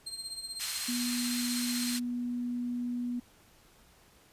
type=tone with tremolo; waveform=30% pulse; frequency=4186 Hz; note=C8; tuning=in tune; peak=-32 dBFS; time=0.06-1.97 s; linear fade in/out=10 ms; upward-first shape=triangle; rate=16 Hz; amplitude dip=75%
type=band-pass noise; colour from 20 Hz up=white; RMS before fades=-37 dBFS; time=0.59-2 s; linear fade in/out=20 ms; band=1500 to 10000 Hz; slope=12 dB/octave
type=tone; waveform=sine; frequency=243.4 Hz; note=B3; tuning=25 cents flat; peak=-31 dBFS; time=0.88-3.2 s; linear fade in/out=10 ms
effects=pink hiss -61 dBFS RMS until 4.32 s + resampled to 32000 Hz